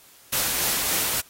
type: noise with tremolo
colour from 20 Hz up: white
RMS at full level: -23 dBFS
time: 0.32-1.21 s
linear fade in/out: 10 ms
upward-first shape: triangle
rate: 3.5 Hz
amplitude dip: 30%
effects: white hiss -52 dBFS RMS until 1.29 s + AAC 48 kbps